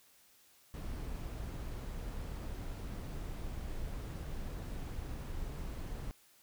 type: noise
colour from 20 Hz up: brown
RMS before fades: -41 dBFS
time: 0.74-6.11 s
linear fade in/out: 0 ms
effects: white hiss -65 dBFS RMS until 6.42 s